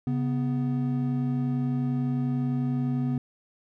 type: tone pair together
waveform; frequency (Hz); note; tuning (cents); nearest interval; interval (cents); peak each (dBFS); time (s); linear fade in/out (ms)
triangle; 137.01 / 248.4; C#3 / B3; -20 / +10; minor seventh; 1030; -25; 0.07-3.18; 2
effects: none